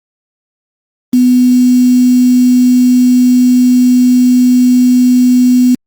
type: tone with quantisation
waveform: sine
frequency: 249.3 Hz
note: B3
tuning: 16 cents sharp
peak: -4 dBFS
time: 1.13-5.75 s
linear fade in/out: 5 ms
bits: 4
effects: Opus 32 kbps